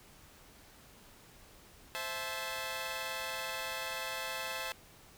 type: chord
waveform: 10% pulse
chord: A minor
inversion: first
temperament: equal with one note detuned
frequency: 523.3 / 659.3 / 865.9 Hz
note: C5 / E5 / A5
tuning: 0 / 0 / -28 cents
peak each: -33 dBFS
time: 1.95-4.72 s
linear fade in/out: 0 ms
effects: pink hiss -58 dBFS RMS until 5.17 s